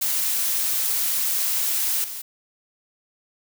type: noise with level steps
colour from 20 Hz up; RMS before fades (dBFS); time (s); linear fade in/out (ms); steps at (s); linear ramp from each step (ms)
blue; -23 / -33; 0.01-2.22; 10; 2.04; 2
effects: none